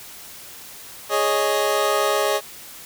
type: chord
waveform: 25% pulse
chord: Ab suspended fourth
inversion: none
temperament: equal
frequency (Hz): 415.3 / 554.4 / 622.3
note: Ab4 / Db5 / Eb5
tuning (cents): 0 / 0 / 0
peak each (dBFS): -19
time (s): 1.09-2.41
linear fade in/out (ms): 50
effects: white hiss -40 dBFS RMS until 2.85 s